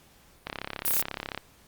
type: click train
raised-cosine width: 0.3 ms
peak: -16 dBFS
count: 32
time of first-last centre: 0.47-1.376 s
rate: 34.2 Hz
type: noise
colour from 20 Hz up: violet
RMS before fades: -25 dBFS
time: 0.85-1.02 s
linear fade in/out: 5 ms
effects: pink hiss -58 dBFS RMS until 1.67 s + Opus 48 kbps